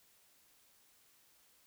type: silence
effects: white hiss -68 dBFS RMS until 1.66 s